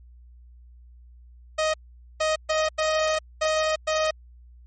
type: tone bursts at uneven times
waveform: sawtooth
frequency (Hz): 625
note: D#5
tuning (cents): +8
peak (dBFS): -17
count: 6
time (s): 1.58-1.74 / 2.2-2.36 / 2.49-2.69 / 2.78-3.19 / 3.41-3.76 / 3.87-4.11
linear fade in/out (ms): 10
effects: added 60 Hz sine -46 dBFS peak until 4.66 s + MP3 32 kbps